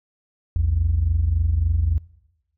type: tone pair together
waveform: sine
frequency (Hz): 60 / 83.52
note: B1 / E2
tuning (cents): -49 / +23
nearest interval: tritone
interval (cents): 572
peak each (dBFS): -21 / -18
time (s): 0.56-1.98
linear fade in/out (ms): 0
effects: noise-tail reverb RT60 0.9 s tail -20 dB re dry + tanh soft clip ceiling -11 dBFS